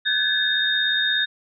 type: tone cluster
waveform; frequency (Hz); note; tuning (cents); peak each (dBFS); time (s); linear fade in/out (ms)
sine; 1528 / 1642 / 1719 / 3690; G6 / G#6 / A6 / A#7; -45 / -20 / -41 / -18; -28 / -28 / -24 / -21; 0.05-1.26; 20
effects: none